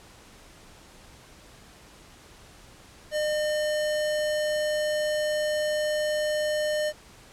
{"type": "tone", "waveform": "square", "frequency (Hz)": 606, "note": "D#5", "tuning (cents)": -46, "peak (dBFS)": -25, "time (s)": [3.11, 6.93], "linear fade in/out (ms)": 50, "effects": ["pink hiss -51 dBFS RMS until 7.32 s", "low-pass 10000 Hz 12 dB/octave"]}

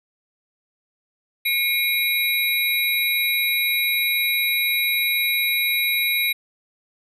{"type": "tone cluster", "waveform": "sine", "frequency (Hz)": [2185, 2406, 3868, 11410], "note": ["C#7", "D7", "B7", "F9"], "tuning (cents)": [-26, 41, -37, 36], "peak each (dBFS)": -24, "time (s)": [1.45, 6.33], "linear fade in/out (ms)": 10, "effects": []}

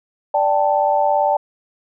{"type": "chord", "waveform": "sine", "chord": "D suspended fourth", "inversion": "none", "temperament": "just", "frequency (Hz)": [587.3, 783.1, 881], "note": ["D5", "G5", "A5"], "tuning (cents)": [0, -2, 2], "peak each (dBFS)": -18, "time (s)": [0.34, 1.37], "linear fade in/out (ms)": 5, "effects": []}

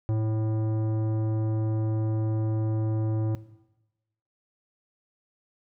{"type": "tone with tanh clipping", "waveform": "triangle", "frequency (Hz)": 109.6, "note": "A2", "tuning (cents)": -6, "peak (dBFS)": -25, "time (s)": [0.09, 3.35], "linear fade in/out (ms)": 0, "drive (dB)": 18, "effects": ["noise-tail reverb RT60 1.0 s tail -17 dB re dry"]}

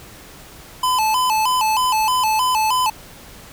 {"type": "tone with vibrato", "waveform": "square", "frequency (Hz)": 938, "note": "A#5", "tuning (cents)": 11, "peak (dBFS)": -16, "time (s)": [0.83, 2.9], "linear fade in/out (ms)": 5, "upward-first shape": "square", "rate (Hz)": 3.2, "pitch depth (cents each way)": 130, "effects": ["pink hiss -41 dBFS RMS until 3.52 s"]}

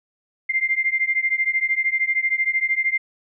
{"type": "beating tone pair", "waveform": "sine", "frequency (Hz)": [2093, 2106], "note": ["C7", "C7"], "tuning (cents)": [0, 11], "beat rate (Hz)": 13, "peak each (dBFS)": [-21, -22], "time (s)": [0.49, 2.98], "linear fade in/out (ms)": 10, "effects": []}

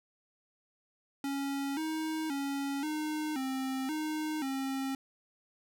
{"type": "tone with pitch steps", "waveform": "square", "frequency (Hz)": [277.3, 315.6, 278.2, 306.7, 264, 309, 268.7], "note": ["C#4", "D#4", "C#4", "D#4", "C4", "D#4", "C4"], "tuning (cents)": [1, 25, 6, -25, 16, -12, 46], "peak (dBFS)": -33, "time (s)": [1.24, 4.95], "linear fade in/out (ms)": 2, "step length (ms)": 530, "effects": []}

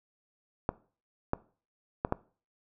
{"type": "clicks", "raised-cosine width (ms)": 1, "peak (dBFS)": -13, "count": 4, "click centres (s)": [0.691, 1.334, 2.049, 2.124], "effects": ["noise-tail reverb RT60 0.4 s tail -20 dB re dry"]}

